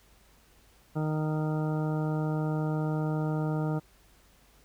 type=harmonic tone; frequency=154.6 Hz; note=D#3; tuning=11 cents flat; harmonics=1 / 2 / 3 / 4 / 5 / 6 / 8 / 9; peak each=-28 / -34 / -38 / -40 / -42 / -44 / -46 / -47 dBFS; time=0.95-3.8 s; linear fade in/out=20 ms; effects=added 50 Hz sine -62 dBFS peak until 4.64 s + pink hiss -62 dBFS RMS until 4.64 s